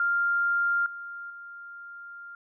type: tone with level steps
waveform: sine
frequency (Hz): 1396.9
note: F6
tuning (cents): 0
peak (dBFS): -22 / -36 / -40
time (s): 0-2.35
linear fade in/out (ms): 2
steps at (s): 0.86 / 1.3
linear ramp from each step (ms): 2
effects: none